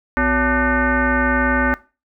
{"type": "tone with frequency modulation", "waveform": "sine", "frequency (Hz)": 880, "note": "A5", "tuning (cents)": 0, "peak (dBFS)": -14, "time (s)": [0.17, 1.74], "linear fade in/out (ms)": 0, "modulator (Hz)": 313, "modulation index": 3.1, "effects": ["noise-tail reverb RT60 0.3 s tail -19 dB re dry"]}